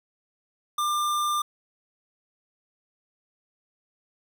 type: tone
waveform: square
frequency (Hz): 1195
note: D6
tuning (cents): +30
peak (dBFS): -24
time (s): 0.78-1.42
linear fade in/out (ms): 5
effects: none